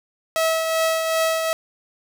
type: tone with tremolo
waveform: sawtooth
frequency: 647 Hz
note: E5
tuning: 32 cents flat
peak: -13 dBFS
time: 0.36-1.53 s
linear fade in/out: 0 ms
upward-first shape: triangle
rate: 2.6 Hz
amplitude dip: 45%
effects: none